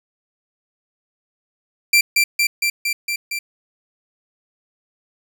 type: tone with echo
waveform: sawtooth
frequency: 2356 Hz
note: D7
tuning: 5 cents sharp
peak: -7 dBFS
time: 1.93-2.01 s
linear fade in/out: 5 ms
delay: 230 ms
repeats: 6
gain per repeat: -2 dB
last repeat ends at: 3.39 s
effects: none